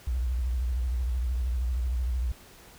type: tone with vibrato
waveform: sine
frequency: 61.74 Hz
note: B1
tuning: in tune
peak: -25 dBFS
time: 0.07-2.32 s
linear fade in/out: 5 ms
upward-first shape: triangle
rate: 13 Hz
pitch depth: 160 cents each way
effects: pink hiss -52 dBFS RMS until 2.78 s